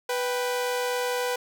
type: tone pair together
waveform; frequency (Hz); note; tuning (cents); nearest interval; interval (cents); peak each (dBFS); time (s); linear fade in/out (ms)
sawtooth; 493.9 / 782.8; B4 / G5; 0 / -3; minor sixth; 797; -22 / -30; 0.09-1.36; 5
effects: none